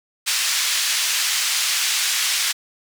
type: band-pass noise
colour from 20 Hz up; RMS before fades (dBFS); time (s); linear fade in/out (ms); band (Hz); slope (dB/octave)
white; -21; 0.26-2.53; 20; 1800 to 6700; 12
effects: none